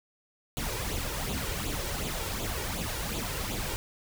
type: noise with flanger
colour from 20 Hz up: pink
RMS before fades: -33 dBFS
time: 0.57-3.76 s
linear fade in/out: 0 ms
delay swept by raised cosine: 0.27 to 2.17 ms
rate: 2.7 Hz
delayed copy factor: +0.65
effects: none